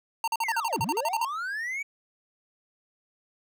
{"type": "tone bursts", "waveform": "square", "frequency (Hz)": 914, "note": "A#5", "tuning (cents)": -34, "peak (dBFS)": -25, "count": 13, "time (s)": [0.24, 1.249], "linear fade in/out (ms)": 2, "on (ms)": 37, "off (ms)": 44}
{"type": "linear two-way sweep", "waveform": "triangle", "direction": "down then up", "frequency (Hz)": [2300, 91, 2300], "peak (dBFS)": -28, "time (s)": [0.43, 1.83], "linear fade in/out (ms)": 10, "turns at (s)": 0.81}
{"effects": []}